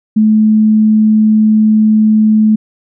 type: tone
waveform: sine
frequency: 216 Hz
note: A3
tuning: 32 cents flat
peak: -5 dBFS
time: 0.16-2.56 s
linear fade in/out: 10 ms
effects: none